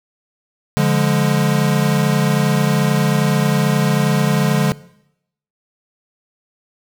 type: chord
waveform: square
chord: D diminished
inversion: none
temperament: equal with one note detuned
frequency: 145.23 / 174.61 / 207.7 Hz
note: D3 / F3 / Ab3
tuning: -19 / 0 / 0 cents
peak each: -16 / -20 / -19 dBFS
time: 0.77-4.72 s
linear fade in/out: 0 ms
effects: noise-tail reverb RT60 0.8 s tail -20 dB re dry